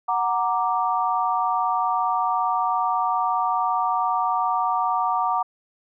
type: chord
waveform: sine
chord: Gb augmented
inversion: none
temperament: equal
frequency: 740 / 932.3 / 1174.7 Hz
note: Gb5 / Bb5 / D6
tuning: 0 / 0 / 0 cents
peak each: -24 dBFS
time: 0.08-5.43 s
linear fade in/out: 10 ms
effects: none